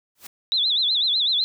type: noise with exponential growth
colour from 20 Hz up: white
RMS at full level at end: -34 dBFS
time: 0.15-0.27 s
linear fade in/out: 5 ms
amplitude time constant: 26 ms
type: tone with vibrato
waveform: sine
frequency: 3729 Hz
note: A#7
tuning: in tune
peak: -18 dBFS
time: 0.52-1.44 s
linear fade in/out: 0 ms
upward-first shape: sine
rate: 8 Hz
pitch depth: 180 cents each way
effects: none